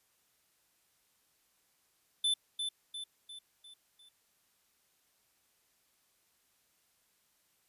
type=tone with echo; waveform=square; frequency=3520 Hz; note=A7; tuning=in tune; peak=-28 dBFS; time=2.24-2.34 s; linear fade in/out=5 ms; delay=350 ms; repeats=5; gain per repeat=-6 dB; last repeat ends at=4.09 s; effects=white hiss -73 dBFS RMS until 7.68 s + resampled to 32000 Hz